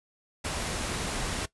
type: noise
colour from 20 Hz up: pink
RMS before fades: -32 dBFS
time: 0.44-1.46 s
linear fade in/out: 10 ms
effects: noise-tail reverb RT60 0.1 s tail -18 dB re dry + resampled to 24000 Hz